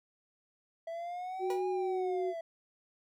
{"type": "exponential two-way sweep", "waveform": "triangle", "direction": "up then down", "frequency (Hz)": [657, 821, 657], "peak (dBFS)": -35, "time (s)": [0.87, 2.41], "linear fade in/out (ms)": 5, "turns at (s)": 1.67}
{"type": "tone", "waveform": "sine", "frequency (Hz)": 370, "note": "F#4", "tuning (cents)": 0, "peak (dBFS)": -31, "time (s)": [1.39, 2.34], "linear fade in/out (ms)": 50}
{"type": "tone with exponential decay", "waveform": "30% pulse", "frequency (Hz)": 484.6, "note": "B4", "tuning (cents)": -33, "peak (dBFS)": -32, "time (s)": [1.5, 1.68], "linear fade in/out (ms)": 2, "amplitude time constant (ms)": 39}
{"effects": []}